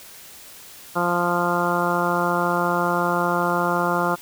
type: harmonic tone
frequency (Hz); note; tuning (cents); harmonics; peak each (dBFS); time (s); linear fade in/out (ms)
174.61; F3; 0; 1 / 2 / 3 / 4 / 5 / 6 / 7 / 8; -27 / -27 / -27 / -27 / -27 / -27 / -27 / -27; 0.95-4.16; 20
effects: white hiss -43 dBFS RMS until 4.21 s